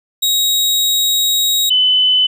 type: tone pair in turn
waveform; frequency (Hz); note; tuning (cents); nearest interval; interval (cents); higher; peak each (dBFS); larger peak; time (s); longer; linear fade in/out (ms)
sawtooth / sine; 3800 / 3016; A#7 / F#7; +33 / +32; major third; 401; first; -9; neither; 0.22-1.7 / 1.7-2.27; first; 10
effects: none